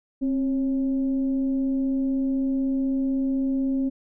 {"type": "tone with frequency modulation", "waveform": "sine", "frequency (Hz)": 267, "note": "C4", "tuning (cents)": 35, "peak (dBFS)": -21, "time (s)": [0.21, 3.9], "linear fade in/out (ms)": 20, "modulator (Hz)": 285, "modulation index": 0.29, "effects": []}